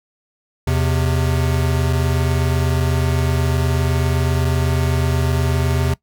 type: tone pair together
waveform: square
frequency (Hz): 81.77 / 129.8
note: E2 / C3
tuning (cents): -13 / -13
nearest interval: minor sixth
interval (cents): 800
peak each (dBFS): -19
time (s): 0.67-5.94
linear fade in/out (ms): 5
effects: noise-tail reverb RT60 0.1 s tail -20 dB re dry